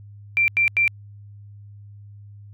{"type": "tone bursts", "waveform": "sine", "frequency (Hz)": 2358, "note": "D7", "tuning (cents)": 6, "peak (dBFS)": -15, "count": 3, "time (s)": [0.37, 0.878], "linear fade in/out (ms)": 0, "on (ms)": 110, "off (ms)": 89, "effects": ["added 102 Hz sine -40 dBFS peak until 2.53 s"]}